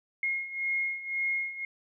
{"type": "beating tone pair", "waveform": "sine", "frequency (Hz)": [2149, 2150.9], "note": ["C7", "C7"], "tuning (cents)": [46, 47], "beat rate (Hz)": 1.9, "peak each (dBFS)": [-34, -30], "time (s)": [0.23, 1.65], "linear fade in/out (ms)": 2, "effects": []}